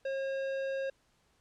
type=tone with tanh clipping; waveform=sine; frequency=540 Hz; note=C#5; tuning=45 cents flat; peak=-34 dBFS; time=0.05-0.9 s; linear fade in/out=5 ms; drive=13 dB; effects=pink hiss -71 dBFS RMS until 1.4 s + low-pass 9000 Hz 12 dB/octave